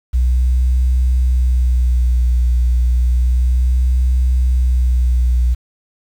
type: tone with vibrato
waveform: sine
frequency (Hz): 61.74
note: B1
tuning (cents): 0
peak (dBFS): -9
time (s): 0.13-5.55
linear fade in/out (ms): 20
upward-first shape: sine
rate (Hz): 0.31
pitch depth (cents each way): 33
effects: tanh soft clip ceiling -8 dBFS + 7-bit